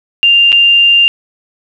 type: tone with dropouts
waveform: sine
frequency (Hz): 2793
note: F7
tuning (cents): -1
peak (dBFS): -4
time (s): 0.23-1.08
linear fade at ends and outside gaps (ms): 0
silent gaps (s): 0.52-0.527
effects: 7-bit